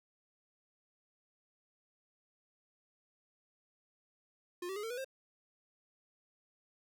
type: tone with pitch steps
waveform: square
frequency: 354.3 / 384.1 / 416.5 / 451.6 / 489.6 / 530.9 Hz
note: F4 / G4 / G#4 / A4 / B4 / C5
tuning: +25 / -35 / +5 / +45 / -15 / +25 cents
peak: -39 dBFS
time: 4.62-5.046 s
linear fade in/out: 5 ms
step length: 71 ms
effects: none